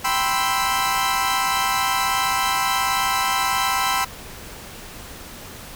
sawtooth chord, C major seventh, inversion second, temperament equal, 784 / 987.8 / 1046.5 / 1318.5 Hz, G5 / B5 / C6 / E6, 0 / 0 / 0 / 0 cents, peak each -21 dBFS, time 0.04-4.05 s, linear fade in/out 10 ms, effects pink hiss -38 dBFS RMS until 5.75 s

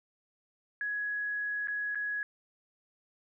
sine tone with dropouts, 1674 Hz, G#6, 13 cents sharp, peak -31 dBFS, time 0.81-2.23 s, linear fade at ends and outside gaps 1 ms, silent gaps 1.673-1.683 / 1.948-1.955 s, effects none

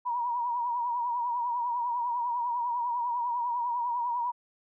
sine tone with vibrato, 960 Hz, B5, 49 cents flat, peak -27 dBFS, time 0.05-4.32 s, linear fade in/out 20 ms, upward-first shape triangle, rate 10 Hz, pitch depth 71 cents each way, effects none

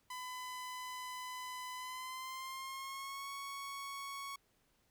sawtooth tone with pitch glide, 1006 to 1109.8 Hz, B5 to C#6, +32 to +2 cents, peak -39 dBFS, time 0.1-4.36 s, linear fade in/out 5 ms, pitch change +170 cents, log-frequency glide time 1.76-3.3 s, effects pink hiss -75 dBFS RMS until 4.9 s

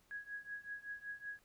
sine tone with tremolo, 1661.2 Hz, G#6, in tune, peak -40 dBFS, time 0.11-1.39 s, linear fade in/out 0 ms, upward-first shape triangle, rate 5.3 Hz, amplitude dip 95%, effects pink hiss -72 dBFS RMS until 1.44 s

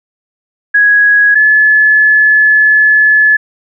sine tone pair in turn, 1665 / 1718.7 Hz, G#6 / A6, +4 / -41 cents, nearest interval minor second, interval 55 cents, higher second, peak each -4 dBFS, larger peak neither, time 0.74-1.35 / 1.35-3.37 s, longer second, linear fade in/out 10 ms, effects none

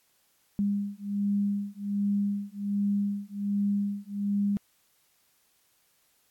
sine beating tone pair, 201.5 / 202.8 Hz, G3 / G#3, +48 / -41 cents, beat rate 1.3 Hz, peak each -29 dBFS, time 0.59-4.57 s, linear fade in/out 0 ms, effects white hiss -68 dBFS RMS until 6.3 s + AAC 64 kbps

